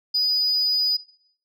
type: tone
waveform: sine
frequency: 4954 Hz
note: D#8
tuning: 8 cents flat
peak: -17 dBFS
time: 0.14-0.97 s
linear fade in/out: 10 ms
effects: noise-tail reverb RT60 0.6 s tail -18 dB re dry + tanh soft clip ceiling -16 dBFS